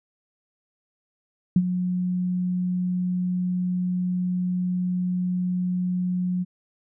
sine tone with ADSR envelope, 180.8 Hz, F#3, 40 cents flat, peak -12 dBFS, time 1.56-6.45 s, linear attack 3 ms, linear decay 52 ms, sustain -10 dB, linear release 31 ms, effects none

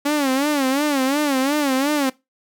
sawtooth tone with vibrato, 279.6 Hz, C#4, 15 cents sharp, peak -13 dBFS, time 0.05-2.1 s, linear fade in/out 10 ms, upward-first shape sine, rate 2.8 Hz, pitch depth 130 cents each way, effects noise-tail reverb RT60 0.2 s tail -19 dB re dry

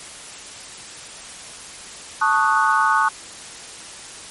sine chord, D# half-diminished seventh, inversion second, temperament equal, 880 / 1108.7 / 1244.5 / 1480 Hz, A5 / C#6 / D#6 / F#6, 0 / 0 / 0 / 0 cents, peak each -20 dBFS, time 2.21-3.09 s, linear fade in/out 10 ms, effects white hiss -37 dBFS RMS until 4.3 s + MP3 48 kbps

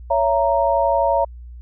sine chord, A# diminished, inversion first, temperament just, 559.4 / 671.3 / 932.3 Hz, C#5 / E5 / A#5, +16 / +31 / 0 cents, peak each -19 dBFS, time 0.1-1.25 s, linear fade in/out 10 ms, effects added 60 Hz sine -34 dBFS peak until 1.61 s

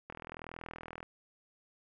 click train, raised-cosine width 0.5 ms, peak -28 dBFS, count 39, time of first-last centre 0.1-1.029 s, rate 40.9 Hz, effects none

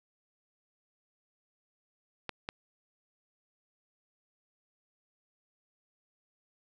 clicks, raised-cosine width 0.3 ms, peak -19 dBFS, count 2, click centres 2.293 / 2.489 s, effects none

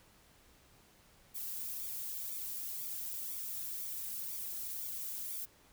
violet noise with flanger, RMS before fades -41 dBFS, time 1.34-5.46 s, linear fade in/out 20 ms, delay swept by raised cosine 0.85 to 2.45 ms, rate 2 Hz, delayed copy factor +0.8, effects pink hiss -64 dBFS RMS until 5.72 s

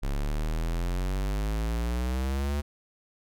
square exponential sweep, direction up, 34.02 to 73.42 Hz, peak -27 dBFS, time 0.02-2.62 s, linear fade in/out 20 ms, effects none

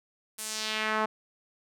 sawtooth tone with band-pass filter sweep, 216.8 Hz, A3, 25 cents flat, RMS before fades -31 dBFS, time 0.38-1.06 s, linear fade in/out 10 ms, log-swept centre 11000 to 970 Hz, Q 1.5, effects none

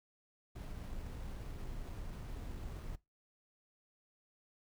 brown noise with sample-and-hold, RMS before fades -44 dBFS, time 0.55-2.96 s, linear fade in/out 10 ms, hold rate 7350 Hz, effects noise-tail reverb RT60 0.2 s tail -20 dB re dry

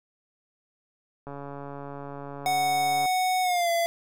click train, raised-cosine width 1 ms, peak -25 dBFS, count 253, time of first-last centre 1.27-3.057 s, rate 141 Hz
square tone with pitch glide, 740 to 678.6 Hz, F#5 to F5, 0 to -50 cents, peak -23 dBFS, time 2.46-3.86 s, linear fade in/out 0 ms, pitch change -150 cents, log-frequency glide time 3.42-3.7 s
effects none

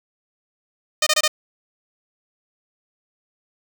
5% pulse tone bursts, 613 Hz, D#5, 26 cents flat, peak -4 dBFS, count 4, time 1.02-1.279 s, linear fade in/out 5 ms, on 46 ms, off 25 ms, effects none

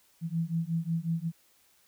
sine beating tone pair, 162.8 / 168.3 Hz, E3 / E3, -21 / +36 cents, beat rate 5.5 Hz, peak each -31 dBFS, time 0.21-1.32 s, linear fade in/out 50 ms, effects white hiss -65 dBFS RMS until 1.87 s

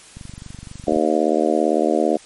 click train, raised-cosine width 5 ms, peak -23 dBFS, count 20, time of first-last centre 0.17-0.965 s, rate 23.9 Hz
harmonic tone, 77.78 Hz, D#2, in tune, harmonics 3 / 4 / 5 / 6 / 7 / 8 / 9, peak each -24 / -21 / -22 / -24 / -23 / -23 / -24 dBFS, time 0.87-2.17 s, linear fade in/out 5 ms
effects white hiss -44 dBFS RMS until 2.25 s + MP3 48 kbps

